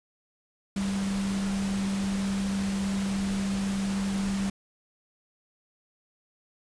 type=tone in noise; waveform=sine; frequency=196 Hz; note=G3; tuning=in tune; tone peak=-26 dBFS; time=0.76-4.5 s; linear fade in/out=5 ms; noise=pink; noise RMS=-37 dBFS; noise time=0.76-4.5 s; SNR=+8 dB; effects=resampled to 22050 Hz